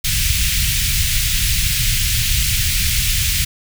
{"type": "band-stop noise", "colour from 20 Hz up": "pink", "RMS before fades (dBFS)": -17, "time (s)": [0.04, 3.45], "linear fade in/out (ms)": 10, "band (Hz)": [130, 2200], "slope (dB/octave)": 24, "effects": []}